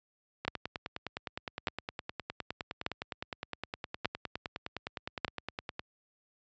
two click trains, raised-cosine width 0.3 ms, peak -20 / -13 dBFS, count 53 / 5, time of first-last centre 0.45-5.794 / 0.48-5.248 s, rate 9.73 / 0.839 Hz, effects high-pass 60 Hz 12 dB/octave + resampled to 16000 Hz

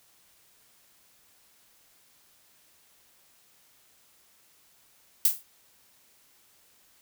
violet noise with exponential decay, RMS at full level -17 dBFS, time 5.25-5.43 s, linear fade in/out 2 ms, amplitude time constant 38 ms, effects white hiss -62 dBFS RMS until 7.01 s

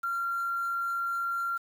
sine tone with quantisation, 1378 Hz, F6, 24 cents flat, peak -28 dBFS, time 0.03-1.58 s, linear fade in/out 10 ms, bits 8, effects none

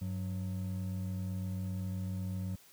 triangle tone pair together, 96.9 / 184.78 Hz, G2 / F#3, -20 / -2 cents, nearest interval major seventh, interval 1118 cents, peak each -34 / -37 dBFS, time 0.01-2.56 s, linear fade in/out 10 ms, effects white hiss -60 dBFS RMS until 2.72 s

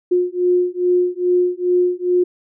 sine beating tone pair, 357.2 / 359.6 Hz, F4 / F#4, +39 / -49 cents, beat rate 2.4 Hz, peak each -17 dBFS, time 0.11-2.24 s, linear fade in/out 10 ms, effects none

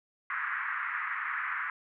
white band-pass noise, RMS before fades -34 dBFS, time 0.3-1.7 s, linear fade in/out 2 ms, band 1100 to 2000 Hz, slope 48 dB/octave, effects none

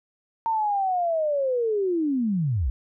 sine linear sweep, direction down, 916 to 53.2 Hz, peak -21 dBFS, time 0.46-2.7 s, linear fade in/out 0 ms, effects none

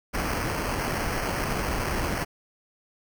pink noise with sample-and-hold, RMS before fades -28 dBFS, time 0.13-2.25 s, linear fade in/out 20 ms, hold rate 3675 Hz, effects none

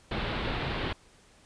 pink low-pass noise, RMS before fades -32 dBFS, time 0.11-0.93 s, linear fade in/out 5 ms, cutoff 4100 Hz, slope 48 dB/octave, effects pink hiss -59 dBFS RMS until 1.45 s + resampled to 22050 Hz

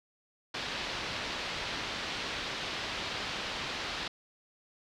white low-pass noise, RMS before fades -37 dBFS, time 0.54-4.08 s, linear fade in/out 5 ms, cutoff 4300 Hz, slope 24 dB/octave, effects none

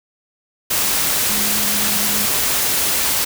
sine tone in noise, 208 Hz, G#3, 3 cents sharp, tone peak -28 dBFS, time 1.29-2.26 s, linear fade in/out 10 ms, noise white, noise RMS -18 dBFS, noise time 0.7-3.25 s, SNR -13 dB, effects none

